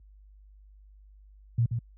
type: tone with echo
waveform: sine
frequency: 117 Hz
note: A#2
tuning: 7 cents sharp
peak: -20 dBFS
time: 1.58-1.66 s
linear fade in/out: 5 ms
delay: 130 ms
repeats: 1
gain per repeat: -6 dB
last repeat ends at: 1.79 s
effects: added 50 Hz sine -46 dBFS peak until 1.97 s + high-pass 60 Hz 12 dB/octave